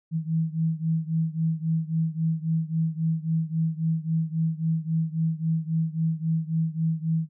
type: beating tone pair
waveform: sine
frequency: 160.3 / 164 Hz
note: E3 / E3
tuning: -48 / -9 cents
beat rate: 3.7 Hz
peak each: -25 / -27 dBFS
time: 0.11-7.29 s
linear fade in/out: 50 ms
effects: none